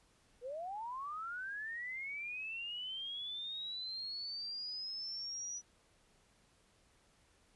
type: linear sweep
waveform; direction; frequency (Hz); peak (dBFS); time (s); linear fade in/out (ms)
sine; up; 466.2 to 5900; -40; 0.41-5.62; 50
effects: pink hiss -70 dBFS RMS until 7.55 s + resampled to 24000 Hz